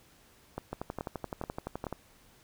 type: two click trains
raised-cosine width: 1 ms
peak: -21 / -21 dBFS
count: 15 / 4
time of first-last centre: 0.73-1.927 / 0.58-1.868 s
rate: 11.7 / 2.33 Hz
effects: pink hiss -61 dBFS RMS until 2.43 s